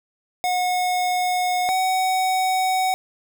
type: tone pair in turn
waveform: square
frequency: 727 / 750 Hz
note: F#5 / F#5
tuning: -31 / +23 cents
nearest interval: minor second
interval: 54 cents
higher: second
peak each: -20 / -19 dBFS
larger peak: second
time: 0.44-1.69 / 1.69-2.94 s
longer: neither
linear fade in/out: 0 ms
effects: none